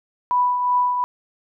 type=tone with tremolo; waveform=sine; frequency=987.8 Hz; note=B5; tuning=in tune; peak=-14 dBFS; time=0.31-1.04 s; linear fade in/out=0 ms; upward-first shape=triangle; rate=2.7 Hz; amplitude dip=50%; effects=none